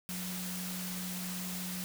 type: tone in noise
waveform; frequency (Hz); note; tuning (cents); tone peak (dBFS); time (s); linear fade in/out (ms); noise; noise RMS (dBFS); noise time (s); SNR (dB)
sine; 182.6; F#3; -23; -39; 0.09-1.84; 0; white; -41; 0.09-1.84; -1
effects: none